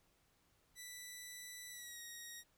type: tone with pitch glide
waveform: 10% pulse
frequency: 1975.5 to 1883 Hz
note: B6 to A#6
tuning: 0 to +17 cents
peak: -40 dBFS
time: 0.75-2.44 s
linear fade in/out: 50 ms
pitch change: -83 cents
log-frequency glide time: 1.7-2 s
effects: pink hiss -75 dBFS RMS until 2.57 s